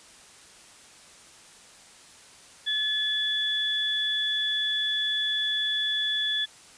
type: tone pair together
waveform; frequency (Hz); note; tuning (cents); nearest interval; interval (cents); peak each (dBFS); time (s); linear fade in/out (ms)
sine; 1722 / 3431; A6 / A7; -38 / -44; octave; 1194; -31 / -25; 2.66-6.46; 20
effects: white hiss -51 dBFS RMS until 6.77 s + resampled to 22050 Hz